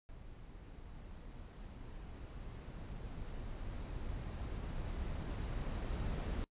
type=noise with level ramp; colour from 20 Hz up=brown; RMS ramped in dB=-53 to -37 dBFS; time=0.09-6.44 s; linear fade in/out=0 ms; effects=noise-tail reverb RT60 0.1 s tail -24 dB re dry + resampled to 8000 Hz